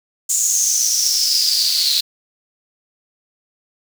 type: noise with high-pass filter sweep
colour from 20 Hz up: pink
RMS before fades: -17 dBFS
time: 0.29-2.01 s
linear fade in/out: 10 ms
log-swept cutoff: 7100 to 4100 Hz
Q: 9.2
effects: none